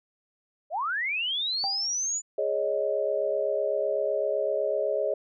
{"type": "linear sweep", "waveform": "sine", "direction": "up", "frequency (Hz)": [561, 7040], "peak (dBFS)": -26, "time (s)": [0.7, 2.22], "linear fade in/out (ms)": 50}
{"type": "tone with exponential decay", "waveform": "sine", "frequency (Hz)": 792, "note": "G5", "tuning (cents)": 18, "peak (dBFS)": -27, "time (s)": [1.64, 1.93], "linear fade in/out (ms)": 0, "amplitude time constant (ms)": 63}
{"type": "chord", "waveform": "sine", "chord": "Ab suspended fourth", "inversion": "none", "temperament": "equal", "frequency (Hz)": [415.3, 554.4, 622.3], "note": ["Ab4", "Db5", "Eb5"], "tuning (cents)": [0, 0, 0], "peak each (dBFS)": [-30, -28, -28], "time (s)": [2.38, 5.14], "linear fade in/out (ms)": 5}
{"effects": []}